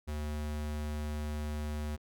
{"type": "tone", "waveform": "square", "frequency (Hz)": 75, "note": "D2", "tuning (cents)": 37, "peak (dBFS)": -35, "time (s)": [0.07, 1.97], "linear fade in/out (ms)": 20, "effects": ["Opus 48 kbps"]}